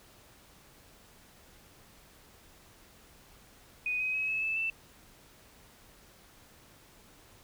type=tone with pitch steps; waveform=sine; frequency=2488 / 2521 / 2555 / 2589 / 2624 / 2659 Hz; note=D#7 / D#7 / D#7 / E7 / E7 / E7; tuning=-1 / +22 / +45 / -32 / -9 / +14 cents; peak=-29 dBFS; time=3.86-4.7 s; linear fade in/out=2 ms; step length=140 ms; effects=pink hiss -58 dBFS RMS until 7.43 s